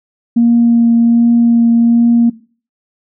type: tone with vibrato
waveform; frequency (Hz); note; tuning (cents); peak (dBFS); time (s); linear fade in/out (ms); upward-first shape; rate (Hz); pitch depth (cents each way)
sine; 234; A#3; +7; -5; 0.36-2.3; 10; triangle; 1.3; 12
effects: noise-tail reverb RT60 0.4 s tail -19 dB re dry + tanh soft clip ceiling -1 dBFS